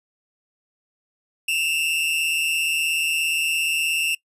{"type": "tone pair together", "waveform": "45% pulse", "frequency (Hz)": [2636, 2793], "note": ["E7", "F7"], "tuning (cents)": [-1, -1], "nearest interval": "minor second", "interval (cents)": 100, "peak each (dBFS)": -23, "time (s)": [1.48, 4.15], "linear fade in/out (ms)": 5, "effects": ["noise-tail reverb RT60 0.1 s tail -23 dB re dry", "resampled to 32000 Hz"]}